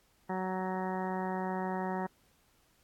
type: harmonic tone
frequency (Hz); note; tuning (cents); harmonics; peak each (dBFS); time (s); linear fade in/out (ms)
186.6; F#3; +15; 1 / 2 / 3 / 4 / 5 / 6 / 7 / 8 / 9 / 10; -36 / -39 / -43 / -39 / -39 / -50 / -49 / -54 / -51 / -47; 0.29-2.07; 10
effects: pink hiss -69 dBFS RMS until 2.83 s + AAC 64 kbps